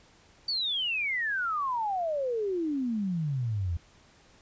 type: exponential sweep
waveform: sine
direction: down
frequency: 4629 to 80.5 Hz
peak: -27 dBFS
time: 0.48-3.77 s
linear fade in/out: 5 ms
effects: pink hiss -59 dBFS RMS until 4.41 s + resampled to 16000 Hz